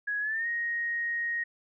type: tone with pitch glide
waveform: sine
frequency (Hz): 1669 to 1873.4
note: G#6 to A#6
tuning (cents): +8 to +8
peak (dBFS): -28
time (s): 0.07-1.44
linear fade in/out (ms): 10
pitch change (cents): +200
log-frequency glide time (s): 0.2-0.47
effects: none